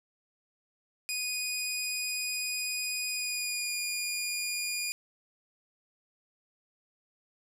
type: tone with pitch glide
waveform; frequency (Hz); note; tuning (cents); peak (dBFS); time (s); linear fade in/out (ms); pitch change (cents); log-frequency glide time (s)
15% pulse; 2477 to 2432; D#7 to D#7; -8 to -40; -24; 1.09-4.92; 0; -32; 3.1-3.75
effects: none